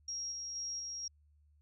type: tone with tremolo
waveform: sine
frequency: 5610 Hz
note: F8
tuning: 7 cents sharp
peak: -37 dBFS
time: 0.08-1.08 s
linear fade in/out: 5 ms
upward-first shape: square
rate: 2.1 Hz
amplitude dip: 25%
effects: added 74 Hz sine -64 dBFS peak until 1.61 s